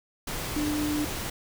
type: tone in noise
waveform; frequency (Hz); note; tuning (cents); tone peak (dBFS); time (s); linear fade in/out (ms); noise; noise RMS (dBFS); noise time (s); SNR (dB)
sine; 298.5; D4; +28; -26; 0.56-1.05; 5; pink; -33; 0.27-1.3; +4
effects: none